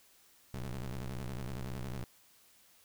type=ring-modulated tone; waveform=30% pulse; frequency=65.41 Hz; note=C2; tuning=in tune; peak=-32 dBFS; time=0.54-2.04 s; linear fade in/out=0 ms; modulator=60 Hz; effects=white hiss -64 dBFS RMS until 2.84 s